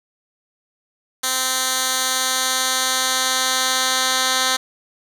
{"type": "tone with band-pass filter sweep", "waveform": "10% pulse", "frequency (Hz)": 259.1, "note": "C4", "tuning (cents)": -17, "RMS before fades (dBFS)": -20, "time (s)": [1.23, 4.57], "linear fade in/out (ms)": 10, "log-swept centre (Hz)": [7800, 4900], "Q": 0.75, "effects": []}